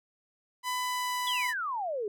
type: tone with pitch glide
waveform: sawtooth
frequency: 1000 to 993.7 Hz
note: B5 to B5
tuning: +21 to +10 cents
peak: -26 dBFS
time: 0.63-1.54 s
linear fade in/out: 50 ms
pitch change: -11 cents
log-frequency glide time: 0.79-1.16 s
type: exponential sweep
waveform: sine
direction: down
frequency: 3474 to 394.8 Hz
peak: -30 dBFS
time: 1.27-2.08 s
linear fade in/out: 2 ms
effects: none